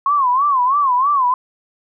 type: tone with vibrato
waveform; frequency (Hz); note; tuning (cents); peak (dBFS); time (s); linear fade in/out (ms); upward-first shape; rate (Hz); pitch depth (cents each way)
sine; 1072; C6; +42; -12; 0.06-1.34; 2; sine; 3.1; 160
effects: none